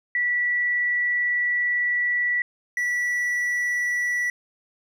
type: tone pair in turn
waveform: sine / triangle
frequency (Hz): 1953 / 1953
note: B6 / B6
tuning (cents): -20 / -20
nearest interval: unison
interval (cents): 0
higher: neither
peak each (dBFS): -20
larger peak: neither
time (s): 0.15-2.42 / 2.77-4.3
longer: first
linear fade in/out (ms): 2
effects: none